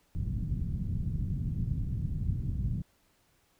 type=low-pass noise; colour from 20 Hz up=white; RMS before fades=-32 dBFS; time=0.15-2.82 s; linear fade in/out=0 ms; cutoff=160 Hz; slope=24 dB/octave; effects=pink hiss -69 dBFS RMS until 3.59 s